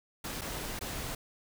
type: noise with dropouts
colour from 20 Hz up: pink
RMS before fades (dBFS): -38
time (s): 0.24-1.15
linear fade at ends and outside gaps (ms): 5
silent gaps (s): 0.412-0.416 / 0.792-0.81
effects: none